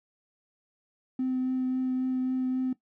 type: tone with vibrato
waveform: triangle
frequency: 257.3 Hz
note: C4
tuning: 29 cents flat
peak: -22 dBFS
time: 1.19-2.73 s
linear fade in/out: 5 ms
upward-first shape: triangle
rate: 3.7 Hz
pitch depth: 11 cents each way
effects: noise-tail reverb RT60 0.1 s tail -19 dB re dry + tanh soft clip ceiling -23 dBFS